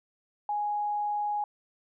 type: tone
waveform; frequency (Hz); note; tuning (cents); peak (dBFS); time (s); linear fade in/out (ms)
sine; 830.6; G#5; 0; -27; 0.49-1.44; 2
effects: none